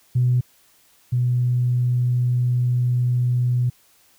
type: tone pair in turn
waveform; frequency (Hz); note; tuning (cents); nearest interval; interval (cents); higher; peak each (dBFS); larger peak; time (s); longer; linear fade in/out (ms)
sine; 124.3 / 123.37; B2 / B2; +12 / -1; unison; 13; first; -14 / -16; first; 0.15-0.41 / 1.12-3.7; second; 10
effects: tanh soft clip ceiling -10 dBFS + white hiss -57 dBFS RMS until 4.18 s